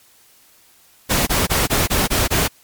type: noise bursts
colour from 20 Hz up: pink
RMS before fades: -17 dBFS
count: 7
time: 1.09-2.482 s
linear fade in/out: 20 ms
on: 180 ms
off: 22 ms
effects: white hiss -52 dBFS RMS until 2.63 s + MP3 96 kbps